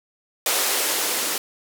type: noise with band-pass filter sweep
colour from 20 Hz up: violet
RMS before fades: -23 dBFS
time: 0.46-1.38 s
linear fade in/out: 2 ms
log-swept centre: 470 to 300 Hz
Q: 1.6
effects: none